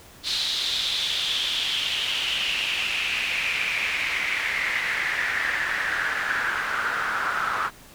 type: noise with band-pass filter sweep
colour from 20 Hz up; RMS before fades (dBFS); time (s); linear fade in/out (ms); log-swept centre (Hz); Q
pink; -26; 0.23-7.71; 50; 4000 to 1300; 5.1
effects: pink hiss -48 dBFS RMS until 7.94 s